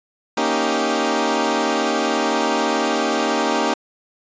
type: chord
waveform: 15% pulse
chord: Eb dominant seventh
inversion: second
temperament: equal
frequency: 233.1 / 277.2 / 311.1 / 392 Hz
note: Bb3 / Db4 / Eb4 / G4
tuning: 0 / 0 / 0 / 0 cents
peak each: -17 dBFS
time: 0.37-3.74 s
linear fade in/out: 5 ms
effects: resampled to 16000 Hz